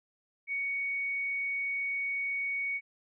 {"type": "tone", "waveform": "sine", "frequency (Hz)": 2233, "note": "C#7", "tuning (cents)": 12, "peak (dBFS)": -30, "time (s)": [0.47, 2.81], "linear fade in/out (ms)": 50, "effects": []}